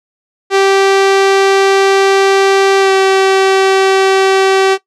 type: tone with pitch glide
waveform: sawtooth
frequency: 390 to 384.9 Hz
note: G4 to G4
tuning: -9 to -32 cents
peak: -3 dBFS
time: 0.5-4.78 s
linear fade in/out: 50 ms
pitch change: -23 cents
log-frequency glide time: 2.79-2.92 s
effects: noise-tail reverb RT60 0.1 s tail -17 dB re dry + low-pass 6000 Hz 12 dB/octave